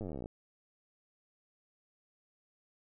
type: slowing click train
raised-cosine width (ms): 2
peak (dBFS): -28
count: 20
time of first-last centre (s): 0.01-0.259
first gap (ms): 9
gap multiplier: 1.04
effects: none